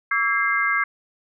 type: tone cluster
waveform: sine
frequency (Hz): 1143 / 1314 / 1621 / 2096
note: D6 / E6 / G#6 / C7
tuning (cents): -47 / -6 / -42 / +2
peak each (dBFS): -25 / -28 / -22 / -23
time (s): 0.11-0.84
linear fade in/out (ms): 5
effects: none